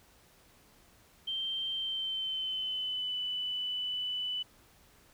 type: tone with pitch glide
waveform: sine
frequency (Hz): 3139 to 2987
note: G7 to F#7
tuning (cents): +2 to +16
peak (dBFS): -32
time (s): 1.27-4.43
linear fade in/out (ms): 10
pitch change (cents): -86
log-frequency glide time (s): 1.74-3.18
effects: pink hiss -62 dBFS RMS until 5.13 s